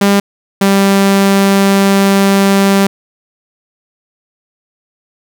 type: tone pair in turn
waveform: sawtooth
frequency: 200 / 196.68 Hz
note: G3 / G3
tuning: +35 / +6 cents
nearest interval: unison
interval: 29 cents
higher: first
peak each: -3 dBFS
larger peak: neither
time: 0.01-0.2 / 0.61-2.87 s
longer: second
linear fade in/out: 5 ms
effects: none